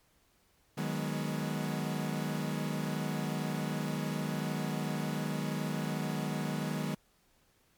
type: chord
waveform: 40% pulse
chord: G# minor seventh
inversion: second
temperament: equal with one note detuned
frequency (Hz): 154.04 / 185 / 207.7 / 246.9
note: D#3 / F#3 / G#3 / B3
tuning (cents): -17 / 0 / 0 / 0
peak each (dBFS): -35 / -38 / -37 / -39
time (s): 0.77-6.95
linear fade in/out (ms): 10
effects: pink hiss -69 dBFS RMS until 7.77 s + MP3 96 kbps